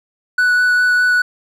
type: tone with vibrato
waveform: triangle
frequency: 1480 Hz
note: F#6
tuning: in tune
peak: -9 dBFS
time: 0.38-1.22 s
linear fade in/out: 5 ms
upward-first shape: sine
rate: 4.9 Hz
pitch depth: 9 cents each way
effects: none